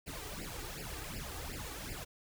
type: noise with flanger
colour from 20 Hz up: pink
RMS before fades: -43 dBFS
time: 0.06-2.05 s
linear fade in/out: 20 ms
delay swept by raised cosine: 0.4 to 2.6 ms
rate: 2.7 Hz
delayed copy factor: +1
effects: none